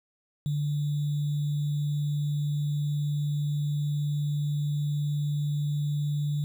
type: tone with sample-and-hold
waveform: sine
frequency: 146.83 Hz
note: D3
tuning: in tune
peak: -25 dBFS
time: 0.46-6.44 s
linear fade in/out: 0 ms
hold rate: 3675 Hz
effects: none